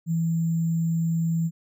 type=tone with sample-and-hold; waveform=sine; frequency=164.81 Hz; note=E3; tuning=in tune; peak=-21 dBFS; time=0.06-1.51 s; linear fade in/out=50 ms; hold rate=7350 Hz; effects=none